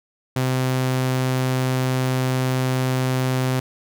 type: tone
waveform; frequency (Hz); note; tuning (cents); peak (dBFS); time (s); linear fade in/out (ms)
sawtooth; 129.2; C3; -21; -15; 0.36-3.6; 5
effects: none